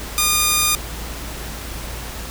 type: tone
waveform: 5% pulse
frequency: 1217 Hz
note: D#6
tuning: 39 cents flat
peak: -3 dBFS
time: 0.18-0.75 s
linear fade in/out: 0 ms
effects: added 56 Hz sine -31 dBFS peak until 2.3 s + pink hiss -32 dBFS RMS until 2.3 s